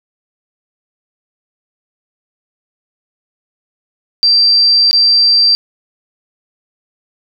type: tone with dropouts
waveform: sine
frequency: 4699 Hz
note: D8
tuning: in tune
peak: -6 dBFS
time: 4.23-5.55 s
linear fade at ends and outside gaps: 0 ms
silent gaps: 4.911-4.93 s
effects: none